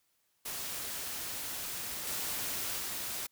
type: noise with level steps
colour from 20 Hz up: white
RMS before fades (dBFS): -39 / -36 / -38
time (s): 0.45-3.27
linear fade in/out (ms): 10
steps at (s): 2.07 / 2.78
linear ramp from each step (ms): 2
effects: white hiss -75 dBFS RMS until 3.31 s